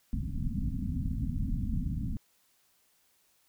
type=low-pass noise; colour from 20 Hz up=pink; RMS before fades=-32 dBFS; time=0.13-2.17 s; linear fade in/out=0 ms; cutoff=270 Hz; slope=96 dB/octave; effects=white hiss -69 dBFS RMS until 3.48 s